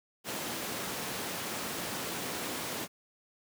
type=high-pass noise; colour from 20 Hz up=pink; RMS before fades=-37 dBFS; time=0.24-2.88 s; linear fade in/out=50 ms; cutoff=190 Hz; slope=12 dB/octave; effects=none